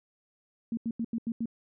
sine tone bursts, 229.9 Hz, A#3, 24 cents flat, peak -28 dBFS, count 6, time 0.72-1.457 s, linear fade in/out 2 ms, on 52 ms, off 85 ms, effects none

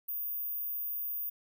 sine tone, 14917 Hz, A#9, in tune, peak -33 dBFS, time 0.08-1.3 s, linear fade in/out 10 ms, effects none

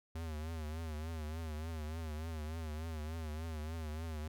square tone with vibrato, 79 Hz, D#2, 27 cents sharp, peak -40 dBFS, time 0.15-4.28 s, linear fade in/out 5 ms, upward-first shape triangle, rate 3.4 Hz, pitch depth 99 cents each way, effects none

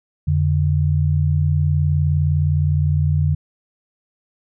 sine tone pair together, 87.31 / 146.84 Hz, F2 / D3, 0 / 0 cents, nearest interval major sixth, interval 900 cents, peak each -17 dBFS, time 0.27-3.35 s, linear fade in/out 10 ms, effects none

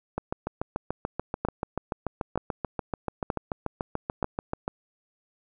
two click trains, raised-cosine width 1 ms, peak -12 / -14 dBFS, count 4 / 32, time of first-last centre 1.45-4.228 / 0.18-4.679 s, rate 1.08 / 6.89 Hz, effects none

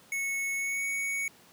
square tone with pitch glide, 2203 to 2230 Hz, C#7 to C#7, -11 to +10 cents, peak -30 dBFS, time 0.12-1.28 s, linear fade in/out 2 ms, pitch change +21 cents, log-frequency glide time 0.56-0.84 s, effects pink hiss -57 dBFS RMS until 1.52 s + high-pass 150 Hz 12 dB/octave

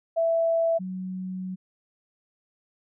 sine tone pair in turn, 662 / 185.77 Hz, E5 / F#3, +7 / +7 cents, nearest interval octave + minor seventh, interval 2200 cents, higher first, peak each -20 / -30 dBFS, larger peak first, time 0.16-0.79 / 0.79-1.56 s, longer second, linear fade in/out 20 ms, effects none

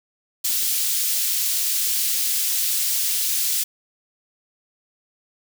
white high-pass noise, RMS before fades -22 dBFS, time 0.44-3.64 s, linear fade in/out 10 ms, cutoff 3500 Hz, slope 12 dB/octave, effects none

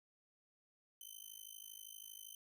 10% pulse tone with amplitude modulation, 3070 Hz, G7, 37 cents flat, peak -39 dBFS, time 1.01-2.35 s, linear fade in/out 2 ms, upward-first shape sine, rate 52.6 Hz, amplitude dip 100%, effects none

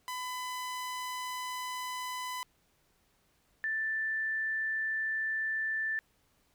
sawtooth / sine tone pair in turn, 1004 / 1766.3 Hz, B5 / A6, +28 / +6 cents, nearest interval minor seventh, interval 978 cents, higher second, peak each -32 / -30 dBFS, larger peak second, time 0.08-2.43 / 3.64-5.99 s, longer neither, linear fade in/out 0 ms, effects pink hiss -71 dBFS RMS until 6.54 s

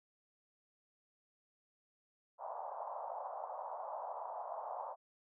white band-pass noise, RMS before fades -44 dBFS, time 2.38-4.96 s, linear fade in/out 50 ms, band 590 to 1000 Hz, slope 48 dB/octave, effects none

